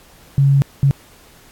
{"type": "tone bursts at uneven times", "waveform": "sine", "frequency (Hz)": 138.59, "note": "C#3", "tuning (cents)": 0, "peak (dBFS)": -9, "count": 2, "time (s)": [[0.38, 0.62], [0.83, 0.91]], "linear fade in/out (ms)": 0, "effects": ["pink hiss -47 dBFS RMS until 1.51 s", "AAC 64 kbps"]}